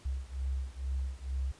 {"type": "beating tone pair", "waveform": "sine", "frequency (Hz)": [65.41, 67.61], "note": ["C2", "C#2"], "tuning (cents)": [0, -43], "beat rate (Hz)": 2.2, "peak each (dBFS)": [-35, -36], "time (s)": [0.05, 1.52], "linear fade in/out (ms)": 10, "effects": ["pink hiss -58 dBFS RMS until 1.59 s", "resampled to 22050 Hz"]}